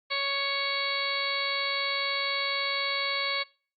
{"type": "harmonic tone", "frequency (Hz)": 556, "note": "C#5", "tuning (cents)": 5, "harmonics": [1, 2, 3, 4, 5, 6, 7, 8], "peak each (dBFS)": [-37, -34, -39, -31, -41, -38, -34, -34], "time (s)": [0.1, 3.44], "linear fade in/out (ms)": 20, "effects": ["noise-tail reverb RT60 0.4 s tail -24 dB re dry", "Opus 48 kbps"]}